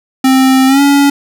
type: tone with pitch glide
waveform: square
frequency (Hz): 263.1 to 282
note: C4 to C#4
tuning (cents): +10 to +30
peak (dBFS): -6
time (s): 0.24-1.1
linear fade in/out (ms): 5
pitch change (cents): +120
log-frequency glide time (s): 0.67-0.81
effects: none